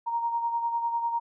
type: beating tone pair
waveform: sine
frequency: 932.3 / 942.3 Hz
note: A#5 / A#5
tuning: 0 / +18 cents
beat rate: 10 Hz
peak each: -26 / -35 dBFS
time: 0.06-1.2 s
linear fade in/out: 20 ms
effects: none

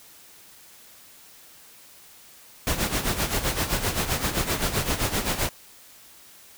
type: noise with tremolo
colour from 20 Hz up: pink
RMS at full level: -23 dBFS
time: 2.67-5.49 s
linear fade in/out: 0 ms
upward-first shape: sine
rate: 7.7 Hz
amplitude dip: 70%
effects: white hiss -50 dBFS RMS until 6.57 s

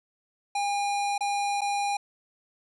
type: tone with dropouts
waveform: square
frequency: 810 Hz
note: G#5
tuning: 43 cents flat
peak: -26 dBFS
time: 0.55-1.97 s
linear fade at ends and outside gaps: 5 ms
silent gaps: 1.18-1.207 / 1.609-1.616 s
effects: resampled to 24000 Hz

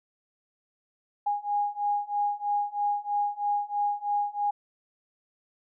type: beating tone pair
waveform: sine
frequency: 820 / 823.1 Hz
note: G#5 / G#5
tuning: -22 / -16 cents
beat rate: 3.1 Hz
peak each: -29 / -28 dBFS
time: 1.26-4.51 s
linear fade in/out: 10 ms
effects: none

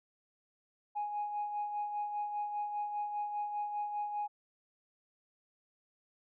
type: tone with tremolo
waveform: sine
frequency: 830.6 Hz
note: G#5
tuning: in tune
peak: -31 dBFS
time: 0.95-4.28 s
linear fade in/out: 20 ms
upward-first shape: sine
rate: 5 Hz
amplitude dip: 50%
effects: tanh soft clip ceiling -29 dBFS

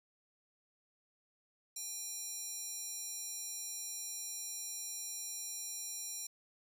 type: tone with high-pass filter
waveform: square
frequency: 810 Hz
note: G#5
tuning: 43 cents flat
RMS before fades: -43 dBFS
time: 1.76-6.27 s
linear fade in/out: 5 ms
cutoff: 6400 Hz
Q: 2.8
effects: none

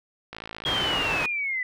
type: click train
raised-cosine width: 0.3 ms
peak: -20 dBFS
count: 35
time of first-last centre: 0.33-0.947 s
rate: 55.1 Hz
type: linear sweep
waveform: sine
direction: down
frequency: 3294 to 1975.5 Hz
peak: -25 dBFS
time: 0.65-1.63 s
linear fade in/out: 2 ms
type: low-pass noise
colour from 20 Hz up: white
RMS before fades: -29 dBFS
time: 0.66-1.26 s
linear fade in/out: 2 ms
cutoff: 1900 Hz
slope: 12 dB/octave
effects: none

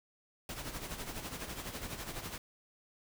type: noise with tremolo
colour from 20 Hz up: pink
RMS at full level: -40 dBFS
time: 0.49-2.38 s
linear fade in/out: 2 ms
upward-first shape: sine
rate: 12 Hz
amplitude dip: 60%
effects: none

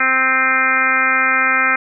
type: harmonic tone with a mistuned harmonic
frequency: 261.6 Hz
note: C4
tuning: in tune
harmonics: 1 / 2 / 3 / 4 / 5 / 6 / 7 / 8 / 9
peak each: -29 / -30 / -28 / -28 / -18 / -18 / -22 / -18 / -21 dBFS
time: 0-1.76 s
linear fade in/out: 5 ms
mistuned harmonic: 9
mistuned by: +42 cents
effects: none

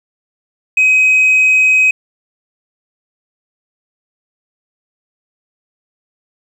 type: tone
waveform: sine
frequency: 2528 Hz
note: D#7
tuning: 27 cents sharp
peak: -5 dBFS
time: 0.77-1.91 s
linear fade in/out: 5 ms
effects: tanh soft clip ceiling -5 dBFS + 7-bit

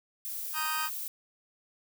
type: noise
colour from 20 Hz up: violet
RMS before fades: -37 dBFS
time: 0.25-1.08 s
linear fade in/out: 0 ms
type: chord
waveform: sawtooth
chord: Eb major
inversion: second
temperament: just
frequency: 933.4 / 1244.5 / 1555.6 Hz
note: Bb5 / Eb6 / G6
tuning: +2 / 0 / -14 cents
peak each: -33 / -29 / -33 dBFS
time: 0.53-0.9 s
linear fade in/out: 50 ms
effects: none

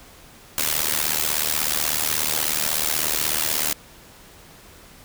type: noise with amplitude modulation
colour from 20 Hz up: white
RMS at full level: -19 dBFS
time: 0.58-3.73 s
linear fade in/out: 0 ms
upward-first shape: sine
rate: 76.4 Hz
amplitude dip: 90%
effects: pink hiss -47 dBFS RMS until 5.04 s

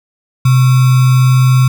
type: tone with sample-and-hold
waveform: sine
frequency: 128.5 Hz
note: C3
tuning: 31 cents flat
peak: -5 dBFS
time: 0.45-1.68 s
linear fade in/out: 5 ms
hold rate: 1225 Hz
effects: none

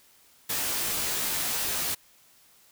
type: noise with comb filter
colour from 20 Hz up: white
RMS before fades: -29 dBFS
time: 0.49-1.95 s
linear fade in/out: 10 ms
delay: 16 ms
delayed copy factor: -0.9
effects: white hiss -59 dBFS RMS until 2.71 s

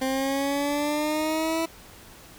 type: exponential sweep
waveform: 20% pulse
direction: up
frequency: 261.6 to 329.6 Hz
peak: -19 dBFS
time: 0.01-1.66 s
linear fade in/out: 10 ms
effects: pink hiss -48 dBFS RMS until 2.38 s

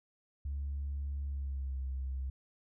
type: tone with pitch glide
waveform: sine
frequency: 70.4 to 66.07 Hz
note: C#2 to C2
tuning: +27 to +17 cents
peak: -33 dBFS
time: 0.45-2.3 s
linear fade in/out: 5 ms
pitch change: -110 cents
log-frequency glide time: 1.25-1.78 s
effects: tanh soft clip ceiling -31 dBFS

